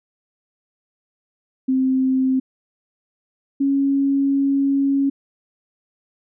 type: tone pair in turn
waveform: sine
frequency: 261.6 / 276.2 Hz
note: C4 / C#4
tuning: 0 / -6 cents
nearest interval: minor second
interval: 94 cents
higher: second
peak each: -15 dBFS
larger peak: neither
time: 1.68-2.4 / 3.6-5.1 s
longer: second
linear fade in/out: 10 ms
effects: none